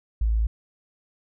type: tone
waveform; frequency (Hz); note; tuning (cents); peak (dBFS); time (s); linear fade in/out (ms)
sine; 55; A1; 0; -19; 0.21-0.47; 5
effects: none